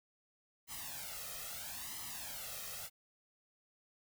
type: noise with flanger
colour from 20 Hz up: white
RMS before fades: -45 dBFS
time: 0.67-2.9 s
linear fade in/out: 50 ms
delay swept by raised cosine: 0.98 to 1.59 ms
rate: 0.76 Hz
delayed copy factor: +0.95
effects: none

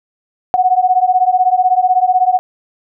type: beating tone pair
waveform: sine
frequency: 730 / 746 Hz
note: F#5 / F#5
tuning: -24 / +14 cents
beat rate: 16 Hz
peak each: -12 dBFS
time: 0.54-2.39 s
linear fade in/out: 0 ms
effects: none

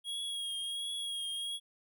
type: tone with vibrato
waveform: square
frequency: 3292 Hz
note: G#7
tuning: 16 cents flat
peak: -36 dBFS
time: 0.04-1.6 s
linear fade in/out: 50 ms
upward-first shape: triangle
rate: 1.4 Hz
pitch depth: 38 cents each way
effects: none

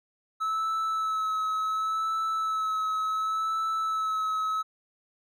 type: tone with vibrato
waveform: triangle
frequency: 1300 Hz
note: E6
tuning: 24 cents flat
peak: -24 dBFS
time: 0.4-4.63 s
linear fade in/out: 20 ms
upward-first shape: sine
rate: 0.69 Hz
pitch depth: 20 cents each way
effects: none

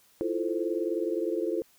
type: chord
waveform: sine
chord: F major seventh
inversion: third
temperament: equal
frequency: 329.6 / 349.2 / 440 / 523.3 Hz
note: E4 / F4 / A4 / C5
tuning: 0 / 0 / 0 / 0 cents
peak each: -32 / -31 / -32 / -35 dBFS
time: 0.21-1.62 s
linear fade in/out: 0 ms
effects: white hiss -62 dBFS RMS until 1.78 s

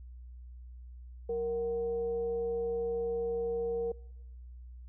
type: tone with frequency modulation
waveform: sine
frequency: 466.2 Hz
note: A#4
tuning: in tune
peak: -30 dBFS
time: 1.29-3.92 s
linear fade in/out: 5 ms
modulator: 283 Hz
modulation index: 0.27
effects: noise-tail reverb RT60 1.0 s tail -25 dB re dry + added 61 Hz sine -45 dBFS peak until 4.88 s

